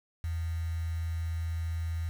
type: tone with quantisation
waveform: sine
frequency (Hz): 82.41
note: E2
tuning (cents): 0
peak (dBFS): -30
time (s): 0.24-2.09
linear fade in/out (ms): 0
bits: 8
effects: none